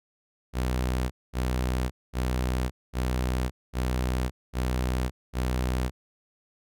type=tone bursts; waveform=sawtooth; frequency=62.8 Hz; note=B1; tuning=30 cents sharp; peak=-21 dBFS; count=7; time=0.53-5.91 s; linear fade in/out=50 ms; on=580 ms; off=220 ms; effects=none